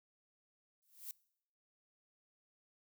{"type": "noise with exponential growth", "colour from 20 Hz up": "violet", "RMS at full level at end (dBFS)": -42, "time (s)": [0.82, 1.11], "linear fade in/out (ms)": 0, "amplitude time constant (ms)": 62, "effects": ["noise-tail reverb RT60 0.7 s tail -23 dB re dry"]}